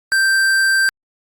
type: tone with hard clipping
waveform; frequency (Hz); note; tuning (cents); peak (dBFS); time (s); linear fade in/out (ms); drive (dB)
sine; 1568; G6; 0; -14; 0.12-0.89; 0; 14
effects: Opus 48 kbps